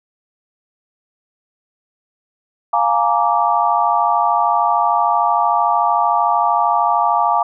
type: chord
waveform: sine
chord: Bb dominant seventh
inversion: second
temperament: just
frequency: 699.2 / 839.1 / 932.3 / 1165.4 Hz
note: F5 / Ab5 / Bb5 / D6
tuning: +2 / +18 / 0 / -14 cents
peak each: -18 dBFS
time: 2.73-7.43 s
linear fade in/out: 5 ms
effects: none